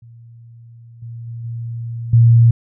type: tone with level steps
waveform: sine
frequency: 116.54 Hz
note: A#2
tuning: in tune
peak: -38 / -28 / -26 / -23 / -6 dBFS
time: 0.02-2.51 s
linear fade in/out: 5 ms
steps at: 1.02 / 1.27 / 1.44 / 2.13 s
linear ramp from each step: 5 ms
effects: none